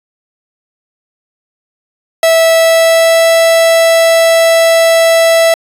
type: tone with pitch glide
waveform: 45% pulse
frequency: 655 to 659.9 Hz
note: E5 to E5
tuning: -11 to +2 cents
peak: -5 dBFS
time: 2.23-5.54 s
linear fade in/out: 2 ms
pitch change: +13 cents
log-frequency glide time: 2.55-3.3 s
effects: resampled to 32000 Hz